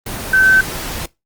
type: tone in noise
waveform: sine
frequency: 1536 Hz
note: G6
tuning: 36 cents flat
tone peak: -7 dBFS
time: 0.33-0.61 s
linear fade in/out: 5 ms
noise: pink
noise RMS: -25 dBFS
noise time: 0.06-1.06 s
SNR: +15 dB
effects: noise-tail reverb RT60 0.2 s tail -21 dB re dry + Opus 24 kbps